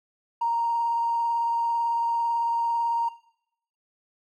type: tone with vibrato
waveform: triangle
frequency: 932.3 Hz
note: A#5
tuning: in tune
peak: -18 dBFS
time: 0.41-3.09 s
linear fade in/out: 10 ms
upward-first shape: sine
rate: 18 Hz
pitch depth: 11 cents each way
effects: noise-tail reverb RT60 0.7 s tail -21 dB re dry + tanh soft clip ceiling -20 dBFS